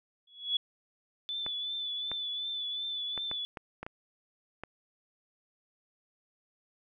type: tone with exponential growth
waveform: sine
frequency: 3375 Hz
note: G#7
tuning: 27 cents sharp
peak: -23 dBFS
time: 0.27-0.57 s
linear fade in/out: 5 ms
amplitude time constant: 65 ms
type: tone with vibrato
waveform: sine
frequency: 3489 Hz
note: A7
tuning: 15 cents flat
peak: -33 dBFS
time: 1.29-3.45 s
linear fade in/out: 0 ms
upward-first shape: triangle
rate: 2.7 Hz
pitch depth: 43 cents each way
type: clicks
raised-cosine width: 0.5 ms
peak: -24 dBFS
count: 8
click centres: 1.464 / 2.116 / 3.177 / 3.314 / 3.572 / 3.83 / 3.865 / 4.636 s
effects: none